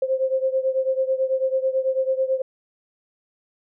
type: beating tone pair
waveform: sine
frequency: 523.3 / 532.4 Hz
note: C5 / C5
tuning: 0 / +30 cents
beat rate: 9.1 Hz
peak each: -21 / -24 dBFS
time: 0.02-2.42 s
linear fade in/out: 5 ms
effects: none